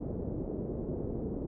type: low-pass noise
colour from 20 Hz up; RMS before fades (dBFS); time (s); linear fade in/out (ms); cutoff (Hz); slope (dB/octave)
white; -36; 0-1.47; 20; 440; 24
effects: none